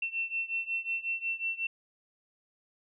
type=beating tone pair; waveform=sine; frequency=2697 / 2702.5 Hz; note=E7 / E7; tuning=+39 / +42 cents; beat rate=5.5 Hz; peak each=-33 / -35 dBFS; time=0.02-1.67 s; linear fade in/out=5 ms; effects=none